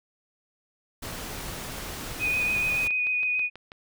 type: noise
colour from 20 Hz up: pink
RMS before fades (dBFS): -36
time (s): 1.02-2.88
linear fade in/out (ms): 10
type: tone with vibrato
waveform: sine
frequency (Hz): 2489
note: D#7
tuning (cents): 0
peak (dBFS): -23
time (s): 2.19-3.5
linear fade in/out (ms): 50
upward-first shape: square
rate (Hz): 6.9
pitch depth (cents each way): 14
type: click train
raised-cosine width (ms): 0.3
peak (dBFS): -26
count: 9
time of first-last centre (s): 2.42-3.719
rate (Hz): 6.16
effects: none